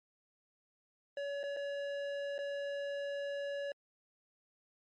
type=tone with dropouts; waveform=square; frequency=566 Hz; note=C#5; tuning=36 cents sharp; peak=-37 dBFS; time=1.17-3.72 s; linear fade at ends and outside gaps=2 ms; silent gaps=1.432-1.437 / 1.565-1.569 / 2.381-2.388 s; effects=low-pass 3000 Hz 12 dB/octave + MP3 48 kbps